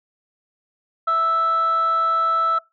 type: tone pair together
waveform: sine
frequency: 658 / 1316 Hz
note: E5 / E6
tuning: -3 / -3 cents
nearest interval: octave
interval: 1200 cents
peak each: -26 / -15 dBFS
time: 1.07-2.59 s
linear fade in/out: 10 ms
effects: noise-tail reverb RT60 0.2 s tail -21 dB re dry + tanh soft clip ceiling -13 dBFS